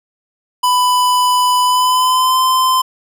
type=tone with pitch glide; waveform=square; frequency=996 to 1031.7 Hz; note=B5 to C6; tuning=+14 to -25 cents; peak=-11 dBFS; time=0.63-2.82 s; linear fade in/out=10 ms; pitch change=+61 cents; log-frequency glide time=1.63-2.4 s; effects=none